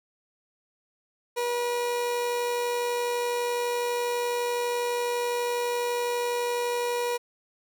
30% pulse tone with amplitude modulation, 482.6 Hz, B4, 40 cents flat, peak -22 dBFS, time 1.36-7.18 s, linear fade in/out 20 ms, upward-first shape sine, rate 92 Hz, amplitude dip 25%, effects none

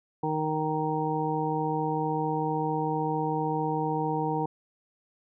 harmonic tone, 155.56 Hz, D#3, in tune, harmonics 1 / 2 / 3 / 5 / 6, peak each -32 / -32 / -32 / -32 / -32 dBFS, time 0.23-4.46 s, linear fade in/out 5 ms, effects none

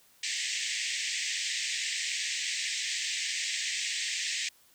pink band-pass noise, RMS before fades -33 dBFS, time 0.23-4.49 s, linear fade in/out 5 ms, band 1800 to 8300 Hz, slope 96 dB/octave, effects white hiss -62 dBFS RMS until 4.74 s

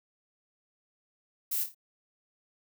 violet noise with echo, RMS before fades -31 dBFS, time 1.51-1.64 s, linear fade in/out 10 ms, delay 27 ms, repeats 4, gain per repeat -7 dB, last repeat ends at 1.748 s, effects none

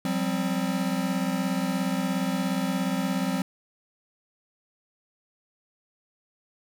square chord, F suspended second, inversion none, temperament equal with one note detuned, 179.01 / 196 / 261.6 Hz, F3 / G3 / C4, +43 / 0 / 0 cents, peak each -30 dBFS, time 0.05-3.42 s, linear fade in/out 2 ms, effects none

